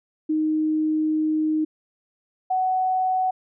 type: tone pair in turn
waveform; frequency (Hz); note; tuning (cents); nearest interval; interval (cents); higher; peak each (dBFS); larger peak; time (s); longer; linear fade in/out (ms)
sine; 310.7 / 746.5; D#4 / F#5; -2 / +15; octave + minor third; 1517; second; -19; neither; 0.29-1.65 / 2.5-3.31; first; 10
effects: none